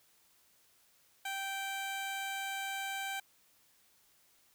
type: tone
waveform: 15% pulse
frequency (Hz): 781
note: G5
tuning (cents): -7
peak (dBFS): -30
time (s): 1.25-3.2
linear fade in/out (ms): 5
effects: white hiss -68 dBFS RMS until 4.54 s